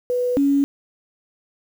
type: tone pair in turn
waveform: sine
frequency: 493.9 / 280.3 Hz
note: B4 / C#4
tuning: 0 / +19 cents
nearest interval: minor seventh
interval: 981 cents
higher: first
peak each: -18 / -14 dBFS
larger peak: second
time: 0.1-0.37 / 0.37-0.64 s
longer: neither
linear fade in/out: 0 ms
effects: 7-bit